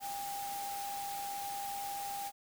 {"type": "tone in noise", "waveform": "sine", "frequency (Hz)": 801, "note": "G5", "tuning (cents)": 37, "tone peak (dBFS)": -38, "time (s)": [0, 2.32], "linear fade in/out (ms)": 50, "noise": "white", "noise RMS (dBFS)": -45, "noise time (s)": [0, 2.32], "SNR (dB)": 4, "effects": []}